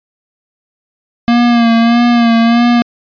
square tone with vibrato, 234.5 Hz, A#3, 11 cents sharp, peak -7 dBFS, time 1.28-2.82 s, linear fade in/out 0 ms, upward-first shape sine, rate 1.6 Hz, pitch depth 40 cents each way, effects resampled to 11025 Hz

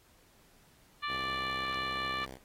harmonic tone, 587.3 Hz, D5, in tune, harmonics 2 / 3 / 4 / 5 / 6 / 7, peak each -35 / -39 / -41 / -43 / -45 / -46 dBFS, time 1.02-2.26 s, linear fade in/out 20 ms
5% pulse tone, 65.41 Hz, C2, in tune, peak -33 dBFS, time 1.07-2.39 s, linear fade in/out 50 ms
effects pink hiss -64 dBFS RMS until 2.44 s + AAC 48 kbps

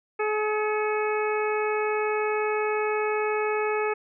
harmonic tone with a mistuned harmonic, 425.6 Hz, G#4, 42 cents sharp, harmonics 1 / 2 / 3 / 4 / 5 / 6, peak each -25 / -31 / -32 / -36 / -35 / -36 dBFS, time 0.19-3.94 s, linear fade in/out 10 ms, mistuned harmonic 5, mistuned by +59 cents, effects none

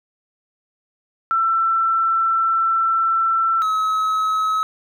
sine / triangle tone pair in turn, 1339 / 1283.7 Hz, E6 / E6, +27 / -46 cents, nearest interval minor second, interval 73 cents, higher first, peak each -15 / -15 dBFS, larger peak neither, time 1.31-3.62 / 3.62-4.63 s, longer first, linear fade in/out 0 ms, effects none

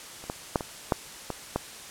clicks, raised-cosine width 1 ms, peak -28 / -16 / -8 / -19 / -7 / -16 / -11 dBFS, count 7, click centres 0.24 / 0.299 / 0.558 / 0.608 / 0.922 / 1.303 / 1.56 s, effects white hiss -43 dBFS RMS until 1.9 s + low-pass 10000 Hz 12 dB/octave

